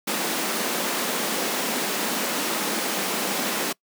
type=high-pass noise; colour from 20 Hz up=pink; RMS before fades=-26 dBFS; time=0.07-3.73 s; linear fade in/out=10 ms; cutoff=190 Hz; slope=48 dB/octave; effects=noise-tail reverb RT60 0.1 s tail -24 dB re dry